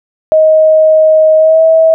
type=tone with pitch glide; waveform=sine; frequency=628 to 646 Hz; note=D#5 to E5; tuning=+16 to -35 cents; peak=-3 dBFS; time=0.32-1.94 s; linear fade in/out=0 ms; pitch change=+49 cents; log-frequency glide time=1.37-1.62 s; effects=none